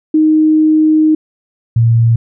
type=tone pair in turn; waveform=sine; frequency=311.1 / 115.59 Hz; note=D#4 / A#2; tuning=0 / -14 cents; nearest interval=octave + perfect fourth; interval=1714 cents; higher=first; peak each=-6 dBFS; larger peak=neither; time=0.14-1.15 / 1.76-2.16 s; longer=first; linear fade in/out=5 ms; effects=none

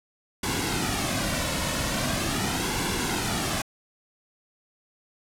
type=noise with flanger; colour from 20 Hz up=pink; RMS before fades=-27 dBFS; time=0.43-3.62 s; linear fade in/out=5 ms; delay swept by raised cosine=1.6 to 2.52 ms; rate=0.41 Hz; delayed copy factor=-0.6; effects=low-pass 11000 Hz 12 dB/octave

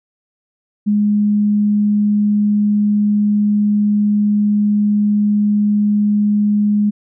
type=tone; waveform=sine; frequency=207.7 Hz; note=G#3; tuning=in tune; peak=-11 dBFS; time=0.86-6.91 s; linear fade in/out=20 ms; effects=none

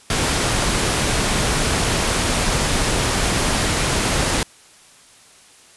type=noise; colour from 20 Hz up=pink; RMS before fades=-19 dBFS; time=0.1-4.43 s; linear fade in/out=2 ms; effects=white hiss -48 dBFS RMS until 5.76 s + resampled to 24000 Hz

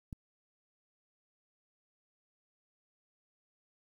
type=click; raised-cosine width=5 ms; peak=-29 dBFS; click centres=0.128 s; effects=10-bit

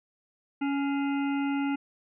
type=harmonic tone with a mistuned harmonic; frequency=279.3 Hz; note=C#4; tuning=13 cents sharp; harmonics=1 / 3 / 5 / 7 / 9 / 10; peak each=-26 / -36 / -40 / -43 / -45 / -46 dBFS; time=0.61-1.76 s; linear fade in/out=10 ms; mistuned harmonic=7; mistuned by=+92 cents; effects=none

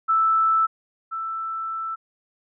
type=tone pair in turn; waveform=sine; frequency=1318.5 / 1325.7 Hz; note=E6 / E6; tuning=0 / +9 cents; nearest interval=unison; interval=9 cents; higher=second; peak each=-16 / -26 dBFS; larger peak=first; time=0.08-0.67 / 1.11-1.96 s; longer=second; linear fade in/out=20 ms; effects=none

